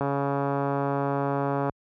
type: click train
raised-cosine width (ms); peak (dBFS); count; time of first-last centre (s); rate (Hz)
1; -13; 237; 0.01-1.696; 140
effects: high-pass 60 Hz 12 dB/octave